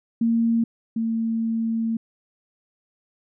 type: tone pair in turn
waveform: sine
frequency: 230 / 226.4 Hz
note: A#3 / A3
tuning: -23 / +50 cents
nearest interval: unison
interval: 27 cents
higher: first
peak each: -17 / -21 dBFS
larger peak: first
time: 0.21-0.64 / 0.96-1.97 s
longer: second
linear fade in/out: 5 ms
effects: none